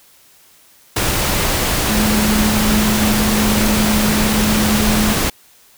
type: tone in noise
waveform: sine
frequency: 212.9 Hz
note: G#3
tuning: 43 cents sharp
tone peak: -15 dBFS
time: 1.89-5.13 s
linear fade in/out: 5 ms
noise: pink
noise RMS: -17 dBFS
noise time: 0.96-5.3 s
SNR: -1 dB
effects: white hiss -49 dBFS RMS until 5.77 s